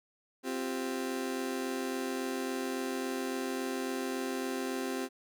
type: chord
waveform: 35% pulse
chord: C suspended fourth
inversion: none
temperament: just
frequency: 261.6 / 348.8 / 392.4 Hz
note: C4 / F4 / G4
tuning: 0 / -2 / +2 cents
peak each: -34 / -39 / -36 dBFS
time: 0.43-5.09 s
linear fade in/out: 50 ms
effects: none